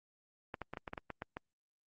clicks, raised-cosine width 0.5 ms, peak -25 dBFS, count 10, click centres 0.542 / 0.617 / 0.736 / 0.772 / 0.878 / 0.934 / 0.978 / 1.103 / 1.221 / 1.369 s, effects Opus 32 kbps

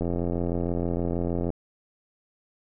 click train, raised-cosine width 2 ms, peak -15 dBFS, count 130, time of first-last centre 0.01-1.503 s, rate 86.4 Hz, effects none

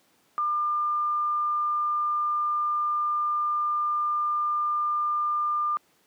sine tone, 1200 Hz, D6, 37 cents sharp, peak -23 dBFS, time 0.38-5.77 s, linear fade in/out 0 ms, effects pink hiss -64 dBFS RMS until 6.06 s + high-pass 200 Hz 12 dB/octave

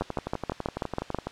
two click trains, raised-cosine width 1 ms, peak -13 / -16 dBFS, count 8 / 16, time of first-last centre 0.01-1.146 / 0.02-1.27 s, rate 6.16 / 12 Hz, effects white hiss -48 dBFS RMS until 1.31 s + low-pass 4000 Hz 12 dB/octave

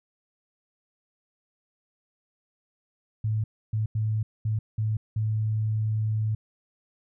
sine tone bursts at uneven times, 108.7 Hz, A2, 21 cents flat, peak -23 dBFS, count 6, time 3.24-3.44 / 3.73-3.86 / 3.95-4.23 / 4.45-4.59 / 4.78-4.97 / 5.16-6.35 s, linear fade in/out 5 ms, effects none

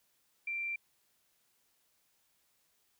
sine tone, 2358 Hz, D7, 6 cents sharp, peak -34 dBFS, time 0.47-0.76 s, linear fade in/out 5 ms, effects white hiss -74 dBFS RMS until 2.99 s

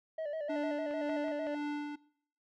triangle tone with vibrato, 611 Hz, D#5, 32 cents flat, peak -33 dBFS, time 0.18-1.55 s, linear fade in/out 5 ms, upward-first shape square, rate 6.6 Hz, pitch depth 75 cents each way
square tone with tremolo, 293.7 Hz, D4, in tune, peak -34 dBFS, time 0.49-1.96 s, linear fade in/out 10 ms, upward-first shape sine, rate 1.9 Hz, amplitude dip 45%
click train, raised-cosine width 0.3 ms, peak -33 dBFS, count 4, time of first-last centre 0.91-1.469 s, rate 5.37 Hz
effects noise-tail reverb RT60 0.6 s tail -21 dB re dry + low-pass 3000 Hz 12 dB/octave

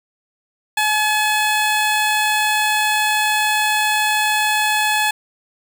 15% pulse tone, 853 Hz, G#5, 46 cents sharp, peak -9 dBFS, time 0.77-5.11 s, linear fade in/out 5 ms, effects none

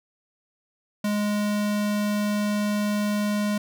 square tone, 207.7 Hz, G#3, in tune, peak -23 dBFS, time 1.04-3.58 s, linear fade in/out 5 ms, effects none

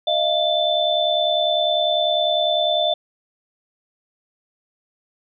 sine tone cluster, 617 / 687 / 3531 Hz, D#5 / F5 / A7, -15 / -29 / +5 cents, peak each -21 dBFS, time 0.07-2.94 s, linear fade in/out 5 ms, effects none

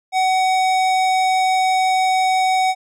sine tone with hard clipping, 751 Hz, F#5, 26 cents sharp, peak -16 dBFS, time 0.12-2.75 s, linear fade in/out 50 ms, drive 16 dB, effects none

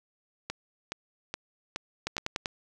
two click trains, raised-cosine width 0.2 ms, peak -16 / -13 dBFS, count 5 / 5, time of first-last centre 0.5-2.181 / 2.07-2.458 s, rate 2.38 / 10.3 Hz, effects none

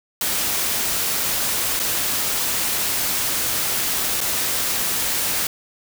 white noise with dropouts, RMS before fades -22 dBFS, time 0.21-5.47 s, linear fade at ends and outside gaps 2 ms, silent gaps 1.794-1.798 / 4.206-4.212 s, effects none

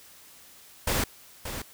pink noise with echo, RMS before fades -26 dBFS, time 0.87-1.04 s, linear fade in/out 5 ms, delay 580 ms, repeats 1, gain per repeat -9 dB, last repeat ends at 1.62 s, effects white hiss -52 dBFS RMS until 1.73 s

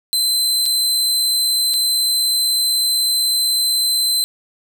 sawtooth tone with dropouts, 4068 Hz, C8, 50 cents flat, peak -12 dBFS, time 0.13-4.24 s, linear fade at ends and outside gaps 0 ms, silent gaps 0.656-0.661 / 1.736-1.74 s, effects none

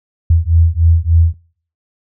sine beating tone pair, 81.3 / 84.7 Hz, E2 / E2, -23 / +48 cents, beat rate 3.4 Hz, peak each -11 dBFS, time 0.3-1.34 s, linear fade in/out 5 ms, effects noise-tail reverb RT60 0.5 s tail -22 dB re dry

